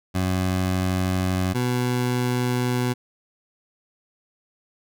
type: tone pair in turn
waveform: 20% pulse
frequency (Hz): 92.7 / 124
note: F#2 / B2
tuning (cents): +4 / +7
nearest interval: perfect fourth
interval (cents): 503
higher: second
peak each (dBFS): -16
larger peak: neither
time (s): 0.14-1.54 / 1.54-2.94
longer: neither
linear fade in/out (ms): 20
effects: none